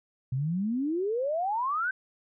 sine exponential sweep, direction up, 123.47 to 1568 Hz, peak -26 dBFS, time 0.32-1.91 s, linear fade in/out 5 ms, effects none

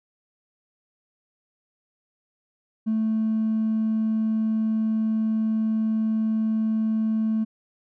sine tone with hard clipping, 220 Hz, A3, in tune, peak -21 dBFS, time 2.86-7.45 s, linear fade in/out 20 ms, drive 1 dB, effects none

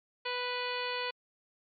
harmonic tone with a mistuned harmonic, 493.9 Hz, B4, in tune, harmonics 1 / 2 / 3 / 4 / 5 / 6 / 7 / 8 / 9, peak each -38 / -38 / -42 / -42 / -40 / -42 / -45 / -47 / -44 dBFS, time 0.25-1.11 s, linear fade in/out 10 ms, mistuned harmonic 8, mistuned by +52 cents, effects MP3 48 kbps

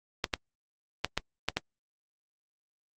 clicks, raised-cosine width 0.2 ms, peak -9 dBFS, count 6, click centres 0.242 / 0.338 / 1.046 / 1.176 / 1.486 / 1.57 s, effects Opus 32 kbps

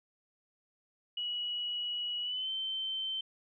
sine tone with pitch glide, 2923 to 3097 Hz, F#7 to G7, -22 to -22 cents, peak -33 dBFS, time 1.17-3.21 s, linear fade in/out 5 ms, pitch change +100 cents, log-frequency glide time 2.22-2.5 s, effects none

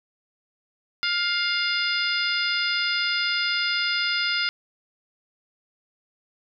harmonic tone, 704 Hz, F5, 14 cents sharp, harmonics 2 / 3 / 4 / 5 / 6 / 7, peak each -27 / -28 / -30 / -31 / -34 / -28 dBFS, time 1.03-4.49 s, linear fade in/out 0 ms, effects none

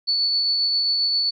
sine tone with tremolo, 4455 Hz, C#8, 8 cents sharp, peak -17 dBFS, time 0.07-1.31 s, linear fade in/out 20 ms, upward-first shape triangle, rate 7.5 Hz, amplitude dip 25%, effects none

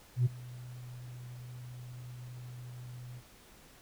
sine tone with ADSR envelope, 123.47 Hz, B2, in tune, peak -20 dBFS, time 0.16-3.22 s, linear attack 95 ms, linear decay 20 ms, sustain -23 dB, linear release 49 ms, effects tanh soft clip ceiling -21 dBFS + pink hiss -58 dBFS RMS until 3.81 s

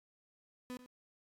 35% pulse tone with echo, 250 Hz, B3, 21 cents sharp, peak -40 dBFS, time 0.7-0.77 s, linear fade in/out 0 ms, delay 91 ms, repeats 1, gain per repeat -13 dB, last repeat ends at 0.861 s, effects AAC 48 kbps

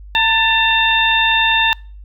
harmonic tone with a mistuned harmonic, 905 Hz, A5, 48 cents sharp, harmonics 1 / 2 / 3 / 4, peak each -17 / -17 / -17 / -17 dBFS, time 0.15-1.73 s, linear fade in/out 0 ms, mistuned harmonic 2, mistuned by -43 cents, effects noise-tail reverb RT60 0.4 s tail -26 dB re dry + added 50 Hz sine -33 dBFS peak until 2.04 s

